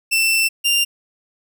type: tone pair in turn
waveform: sawtooth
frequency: 2677 / 2789 Hz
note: E7 / F7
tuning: +26 / -3 cents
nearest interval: minor second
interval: 71 cents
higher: second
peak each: -11 dBFS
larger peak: neither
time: 0.11-0.49 / 0.64-0.85 s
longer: first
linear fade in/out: 20 ms
effects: none